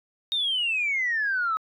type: exponential sweep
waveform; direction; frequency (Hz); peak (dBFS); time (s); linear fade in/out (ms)
sine; down; 3729 to 1266; -22; 0.32-1.57; 0
effects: tanh soft clip ceiling -18 dBFS